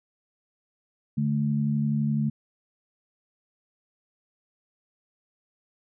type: tone pair together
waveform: sine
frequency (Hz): 145.19 / 217.1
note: D3 / A3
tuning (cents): -19 / -23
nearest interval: perfect fifth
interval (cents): 696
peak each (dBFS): -25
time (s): 1.17-2.3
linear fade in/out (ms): 10
effects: none